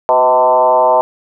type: tone with frequency modulation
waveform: sine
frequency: 764 Hz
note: G5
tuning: 45 cents flat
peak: -7 dBFS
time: 0.09-1.01 s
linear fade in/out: 0 ms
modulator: 130 Hz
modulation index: 1.9
effects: none